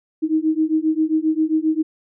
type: beating tone pair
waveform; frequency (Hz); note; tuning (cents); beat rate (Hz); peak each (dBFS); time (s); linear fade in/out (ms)
sine; 311.1 / 318.6; D#4 / D#4; 0 / +41; 7.5; -19 / -19; 0.22-1.83; 20
effects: none